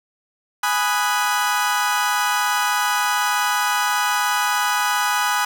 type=chord; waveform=35% pulse; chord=G# minor seventh; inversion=none; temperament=equal; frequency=830.6 / 987.8 / 1244.5 / 1480 Hz; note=G#5 / B5 / D#6 / F#6; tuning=0 / 0 / 0 / 0 cents; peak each=-22 dBFS; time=0.63-5.45 s; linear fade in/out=5 ms; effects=none